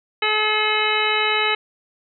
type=harmonic tone; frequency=428.2 Hz; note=A4; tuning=47 cents flat; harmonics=1 / 2 / 3 / 4 / 5 / 6 / 7 / 9; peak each=-26 / -26 / -25 / -28 / -23 / -25 / -25 / -28 dBFS; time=0.22-1.55 s; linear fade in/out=5 ms; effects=none